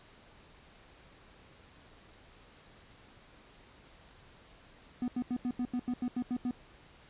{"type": "tone bursts", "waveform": "triangle", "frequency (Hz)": 246.9, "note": "B3", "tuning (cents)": 0, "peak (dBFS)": -28, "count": 11, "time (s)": [5.02, 6.51], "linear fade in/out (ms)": 2, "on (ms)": 60, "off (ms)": 83, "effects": ["pink hiss -58 dBFS RMS until 7.09 s", "resampled to 8000 Hz"]}